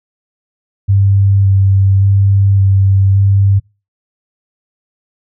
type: tone with vibrato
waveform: sine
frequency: 98 Hz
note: G2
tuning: in tune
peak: -6 dBFS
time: 0.88-3.6 s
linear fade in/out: 20 ms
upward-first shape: square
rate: 0.88 Hz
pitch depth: 13 cents each way
effects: noise-tail reverb RT60 0.3 s tail -26 dB re dry